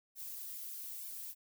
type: noise with flanger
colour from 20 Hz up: violet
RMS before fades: -45 dBFS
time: 0.15-1.35 s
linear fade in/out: 50 ms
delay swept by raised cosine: 1.5 to 5.2 ms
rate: 1.1 Hz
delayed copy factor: -0.8
effects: none